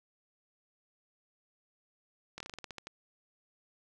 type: slowing click train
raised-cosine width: 0.2 ms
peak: -25 dBFS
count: 11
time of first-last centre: 2.38-2.87 s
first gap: 23 ms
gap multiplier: 1.16
effects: none